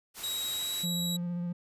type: noise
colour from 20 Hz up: white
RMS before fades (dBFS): -41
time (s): 0.14-0.86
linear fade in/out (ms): 50
type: tone with pitch glide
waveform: sawtooth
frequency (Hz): 3828 to 3877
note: A#7 to B7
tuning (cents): +45 to -33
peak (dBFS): -29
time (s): 0.23-1.17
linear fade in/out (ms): 10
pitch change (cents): +22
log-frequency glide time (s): 0.55-0.76
type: tone with vibrato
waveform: triangle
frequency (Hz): 174.61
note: F3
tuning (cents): 0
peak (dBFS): -29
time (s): 0.83-1.53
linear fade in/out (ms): 10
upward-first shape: square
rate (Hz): 15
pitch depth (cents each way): 14
effects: resampled to 32000 Hz